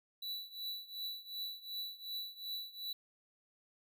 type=tone with tremolo; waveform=square; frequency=3951 Hz; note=B7; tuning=in tune; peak=-38 dBFS; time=0.22-2.93 s; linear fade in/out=5 ms; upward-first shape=triangle; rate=2.7 Hz; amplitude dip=90%; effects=none